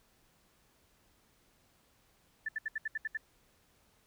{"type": "tone bursts", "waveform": "sine", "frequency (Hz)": 1760, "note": "A6", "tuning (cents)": 0, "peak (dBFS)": -32, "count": 8, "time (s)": [2.46, 3.173], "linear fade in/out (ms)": 5, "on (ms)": 27, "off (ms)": 71, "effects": ["pink hiss -69 dBFS RMS until 4.06 s"]}